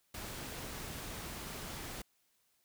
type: noise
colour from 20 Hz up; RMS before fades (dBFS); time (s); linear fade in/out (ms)
pink; -44; 0.14-2.02; 5
effects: white hiss -75 dBFS RMS until 2.64 s